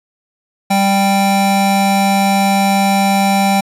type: tone pair together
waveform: square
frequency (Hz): 196.8 / 786.2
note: G3 / G5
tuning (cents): +7 / +5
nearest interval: 2 octaves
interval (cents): 2398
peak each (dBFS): -14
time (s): 0.7-3.61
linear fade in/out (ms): 10
effects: resampled to 32000 Hz